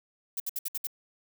violet noise bursts, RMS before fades -32 dBFS, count 6, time 0.37-0.871 s, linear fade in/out 5 ms, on 31 ms, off 63 ms, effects none

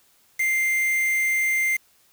triangle tone with quantisation, 2093 Hz, C7, in tune, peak -18 dBFS, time 0.39-1.77 s, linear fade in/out 10 ms, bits 5, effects white hiss -60 dBFS RMS until 2.12 s

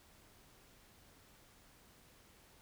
silence, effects pink hiss -64 dBFS RMS until 2.61 s

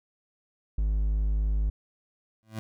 triangle tone, 51.91 Hz, G#1, in tune, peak -21 dBFS, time 0.78-1.7 s, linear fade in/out 5 ms
25% pulse tone with exponential growth, 109.9 Hz, A2, 2 cents flat, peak -26 dBFS, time 2.43-2.59 s, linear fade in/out 0 ms, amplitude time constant 33 ms
effects none

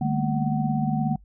sine tone cluster, 149.8 / 200.6 / 222.3 / 239.4 / 750 Hz, D3 / G3 / A3 / A#3 / F#5, +35 / +40 / +18 / +46 / +23 cents, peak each -25 / -30 / -26 / -33 / -30 dBFS, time 0.01-1.16 s, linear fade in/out 5 ms, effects noise-tail reverb RT60 0.1 s tail -25 dB re dry + added 50 Hz sine -48 dBFS peak until 1.24 s

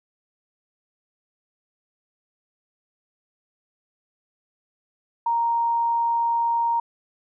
sine tone, 932.3 Hz, A#5, in tune, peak -19 dBFS, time 5.26-6.8 s, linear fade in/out 5 ms, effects none

